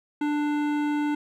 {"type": "tone with hard clipping", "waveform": "sine", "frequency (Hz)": 295.5, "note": "D4", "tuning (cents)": 11, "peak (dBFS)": -25, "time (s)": [0.21, 1.15], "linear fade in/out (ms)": 5, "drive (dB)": 15, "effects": []}